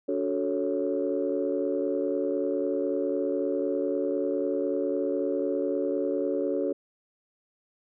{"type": "chord", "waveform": "sine", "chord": "D major seventh", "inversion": "none", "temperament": "equal with one note detuned", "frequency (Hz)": [286.1, 370, 440, 554.4], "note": ["D4", "F#4", "A4", "C#5"], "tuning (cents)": [-45, 0, 0, 0], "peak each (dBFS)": -30, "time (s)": [0.08, 6.73], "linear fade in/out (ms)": 10, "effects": ["tanh soft clip ceiling -16 dBFS"]}